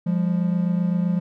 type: tone pair together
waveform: triangle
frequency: 174.61 / 202.4 Hz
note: F3 / G#3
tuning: 0 / -44 cents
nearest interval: minor third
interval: 256 cents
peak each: -18 / -23 dBFS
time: 0.06-1.2 s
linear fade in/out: 10 ms
effects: none